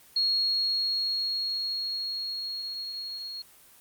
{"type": "tone with level ramp", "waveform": "sine", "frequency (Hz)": 4300, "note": "C8", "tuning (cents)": 47, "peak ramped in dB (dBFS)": [-22, -35], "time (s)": [0.16, 3.42], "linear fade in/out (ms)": 5, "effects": ["white hiss -55 dBFS RMS until 3.8 s", "Opus 24 kbps"]}